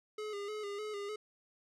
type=tone with vibrato; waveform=square; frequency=415.3 Hz; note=G#4; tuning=in tune; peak=-39 dBFS; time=0.18-1.16 s; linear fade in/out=5 ms; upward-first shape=square; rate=3.3 Hz; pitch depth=45 cents each way; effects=low-pass 7000 Hz 12 dB/octave